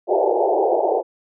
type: band-pass noise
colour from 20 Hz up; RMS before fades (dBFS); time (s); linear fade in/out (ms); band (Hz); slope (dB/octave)
pink; -18; 0.07-1.03; 50; 350 to 860; 96
effects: none